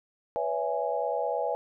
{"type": "chord", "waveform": "sine", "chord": "C# minor seventh", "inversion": "third", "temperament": "equal with one note detuned", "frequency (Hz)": [493.9, 563.4, 659.3, 830.6], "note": ["B4", "C#5", "E5", "G#5"], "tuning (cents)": [0, 28, 0, 0], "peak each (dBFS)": -32, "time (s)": [0.36, 1.55], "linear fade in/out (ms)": 0, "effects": []}